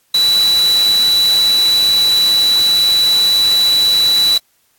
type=tone in noise; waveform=sine; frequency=3951 Hz; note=B7; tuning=in tune; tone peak=-9 dBFS; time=0.14-4.38 s; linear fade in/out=5 ms; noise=white; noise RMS=-23 dBFS; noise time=0.14-4.38 s; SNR=+11 dB; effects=white hiss -58 dBFS RMS until 4.78 s + AAC 64 kbps